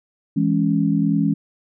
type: chord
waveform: sine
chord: C# minor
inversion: first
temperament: equal with one note detuned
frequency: 165.48 / 207.7 / 277.2 Hz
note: E3 / G#3 / C#4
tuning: +7 / 0 / 0 cents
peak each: -20 dBFS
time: 0.36-1.34 s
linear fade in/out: 10 ms
effects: none

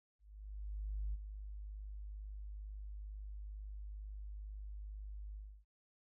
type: tone with ADSR envelope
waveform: sine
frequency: 51.1 Hz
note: G#1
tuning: 27 cents flat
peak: -35 dBFS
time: 0.19-5.65 s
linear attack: 950 ms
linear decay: 23 ms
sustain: -9 dB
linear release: 290 ms
effects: tanh soft clip ceiling -32 dBFS

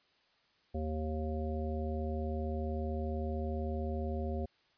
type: harmonic tone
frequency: 77.78 Hz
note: D#2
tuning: in tune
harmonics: 1 / 3 / 5 / 7 / 9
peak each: -35 / -40 / -42 / -43 / -45 dBFS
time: 0.74-4.46 s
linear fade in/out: 10 ms
effects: white hiss -70 dBFS RMS until 4.77 s + resampled to 11025 Hz

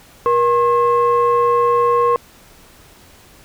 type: tone pair together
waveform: sine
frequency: 476.9 / 1074 Hz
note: A#4 / C6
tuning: +39 / +45 cents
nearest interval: octave + major second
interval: 1406 cents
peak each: -13 dBFS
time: 0.26-2.16 s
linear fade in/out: 0 ms
effects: tanh soft clip ceiling -7 dBFS + pink hiss -46 dBFS RMS until 3.44 s

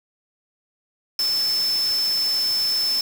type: tone in noise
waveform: sine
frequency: 5274 Hz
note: E8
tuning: in tune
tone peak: -19 dBFS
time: 1.19-3.01 s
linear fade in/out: 2 ms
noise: white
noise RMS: -33 dBFS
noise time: 1.19-3.01 s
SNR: +11 dB
effects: none

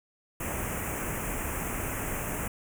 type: band-stop noise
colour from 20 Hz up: pink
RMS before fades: -33 dBFS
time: 0.4-2.48 s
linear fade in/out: 5 ms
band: 2700 to 6600 Hz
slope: 48 dB/octave
effects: none

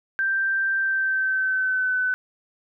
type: tone with pitch glide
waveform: sine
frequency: 1570 to 1507.8 Hz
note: G6 to F#6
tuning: +2 to +32 cents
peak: -20 dBFS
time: 0.19-2.14 s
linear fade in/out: 0 ms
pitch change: -70 cents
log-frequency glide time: 0.78-1.97 s
effects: none

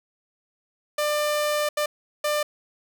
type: tone bursts at uneven times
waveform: sawtooth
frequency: 596 Hz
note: D5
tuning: 25 cents sharp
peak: -18 dBFS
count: 3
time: 0.98-1.69 / 1.77-1.86 / 2.24-2.43 s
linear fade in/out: 5 ms
effects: none

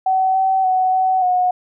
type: tone with pitch steps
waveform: sine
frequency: 757 / 764 / 746 / 752 / 728 Hz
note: F#5 / G5 / F#5 / F#5 / F#5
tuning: +39 / -45 / +14 / +28 / -28 cents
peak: -13 dBFS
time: 0.06-1.51 s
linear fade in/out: 5 ms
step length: 290 ms
effects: none

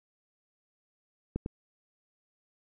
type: clicks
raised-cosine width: 3 ms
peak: -18 / -21 dBFS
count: 2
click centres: 1.36 / 1.461 s
effects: none

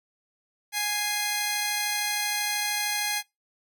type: tone pair together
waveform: 10% pulse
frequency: 829 / 2089 Hz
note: G#5 / C7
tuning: -3 / -3 cents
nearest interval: octave + major third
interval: 1600 cents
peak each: -20 dBFS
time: 0.72-3.23 s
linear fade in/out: 50 ms
effects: noise-tail reverb RT60 0.2 s tail -23 dB re dry

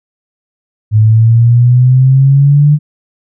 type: exponential sweep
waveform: sine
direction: up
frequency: 106.6 to 150 Hz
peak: -3 dBFS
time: 0.91-2.79 s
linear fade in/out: 50 ms
effects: none

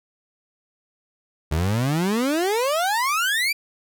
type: exponential sweep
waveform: 30% pulse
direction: up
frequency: 73.42 to 2403 Hz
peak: -17 dBFS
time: 1.51-3.53 s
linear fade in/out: 10 ms
effects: none

